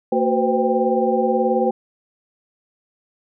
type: tone cluster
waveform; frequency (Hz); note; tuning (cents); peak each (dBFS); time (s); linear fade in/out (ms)
sine; 227.6 / 370.6 / 498.4 / 517 / 792; A#3 / F#4 / B4 / C5 / G5; -41 / +3 / +16 / -21 / +18; -22; 0.12-1.71; 5
effects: none